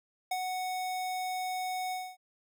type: tone with ADSR envelope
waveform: square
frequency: 740 Hz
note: F#5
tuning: in tune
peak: -29 dBFS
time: 0.31-2.17 s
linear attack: 6 ms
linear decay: 47 ms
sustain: -4 dB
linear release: 250 ms
effects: none